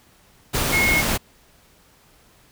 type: tone in noise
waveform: sine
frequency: 2168 Hz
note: C#7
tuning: 39 cents flat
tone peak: -17 dBFS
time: 0.72-1.02 s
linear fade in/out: 20 ms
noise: pink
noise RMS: -22 dBFS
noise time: 0.53-1.18 s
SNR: +2 dB
effects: pink hiss -55 dBFS RMS until 2.51 s